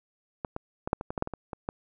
clicks, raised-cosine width 1 ms, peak -17 / -19 / -17 / -9 / -20 / -19 / -16 / -11 / -21 / -21 / -21 / -16 dBFS, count 12, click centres 0.448 / 0.564 / 0.875 / 0.931 / 1.011 / 1.105 / 1.178 / 1.224 / 1.274 / 1.337 / 1.532 / 1.689 s, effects none

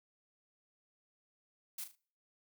blue noise with echo, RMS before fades -42 dBFS, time 1.78-1.84 s, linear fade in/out 5 ms, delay 38 ms, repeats 3, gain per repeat -9 dB, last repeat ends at 1.954 s, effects noise-tail reverb RT60 0.5 s tail -26 dB re dry

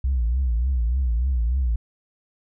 sine tone with vibrato, 61.5 Hz, B1, 7 cents flat, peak -17 dBFS, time 0.04-1.76 s, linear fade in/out 5 ms, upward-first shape triangle, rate 3.4 Hz, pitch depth 190 cents each way, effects tanh soft clip ceiling -16 dBFS

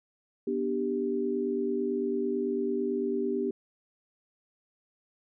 sine chord, G major, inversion first, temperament just, 245 / 294 / 392 Hz, B3 / D4 / G4, -14 / +2 / 0 cents, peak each -32 / -34 / -29 dBFS, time 0.47-3.51 s, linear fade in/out 5 ms, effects none

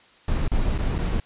brown noise with dropouts, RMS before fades -22 dBFS, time 0.28-1.2 s, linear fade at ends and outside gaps 2 ms, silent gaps 0.479-0.517 / 0.779-0.787 / 0.982-0.987 s, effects white hiss -54 dBFS RMS until 1.25 s + resampled to 8000 Hz

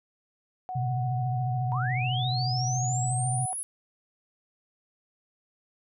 sine tone, 740 Hz, F#5, in tune, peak -32 dBFS, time 0.69-3.53 s, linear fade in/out 0 ms
sine tone with vibrato, 125.5 Hz, B2, 28 cents sharp, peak -26 dBFS, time 0.75-3.46 s, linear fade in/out 10 ms, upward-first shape sine, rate 14 Hz, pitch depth 88 cents each way
sine linear sweep, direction up, 899 to 10790 Hz, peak -31 dBFS, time 1.72-3.63 s, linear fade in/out 0 ms
effects none

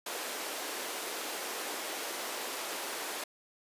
pink high-pass noise, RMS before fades -38 dBFS, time 0.06-3.24 s, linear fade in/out 5 ms, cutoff 340 Hz, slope 24 dB/octave, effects resampled to 32000 Hz

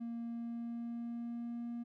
triangle tone with pitch glide, 233.1 to 236.5 Hz, A#3 to A#3, 0 to +25 cents, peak -36 dBFS, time 0-1.84 s, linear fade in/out 20 ms, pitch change +25 cents, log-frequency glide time 0.22-1.7 s, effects tanh soft clip ceiling -32 dBFS

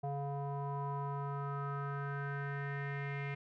square tone with low-pass filter sweep, 141 Hz, C#3, 30 cents sharp, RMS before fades -39 dBFS, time 0.03-3.35 s, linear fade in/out 10 ms, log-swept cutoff 750 to 2200 Hz, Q 5.5, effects none

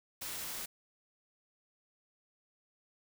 white noise, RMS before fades -41 dBFS, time 0.21-0.66 s, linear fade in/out 10 ms, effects none

